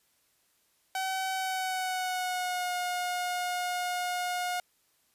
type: tone with pitch glide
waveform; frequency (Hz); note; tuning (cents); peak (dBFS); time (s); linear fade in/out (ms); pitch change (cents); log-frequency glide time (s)
sawtooth; 760 to 718.2; F#5 to F5; +46 to +48; -26; 0.95-4.6; 2; -98; 1.34-2.74
effects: white hiss -70 dBFS RMS until 5.14 s + resampled to 32000 Hz